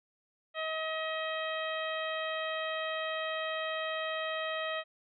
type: harmonic tone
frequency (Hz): 635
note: D#5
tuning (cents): +35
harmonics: 1 / 2 / 3 / 4 / 5 / 6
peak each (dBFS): -36 / -39 / -39 / -43 / -42 / -47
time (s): 0.54-4.84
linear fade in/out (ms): 50
effects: none